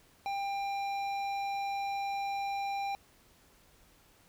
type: tone with hard clipping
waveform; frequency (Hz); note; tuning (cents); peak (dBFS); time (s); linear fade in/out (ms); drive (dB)
triangle; 795; G5; +24; -34; 0.26-2.95; 0; 15
effects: pink hiss -63 dBFS RMS until 4.28 s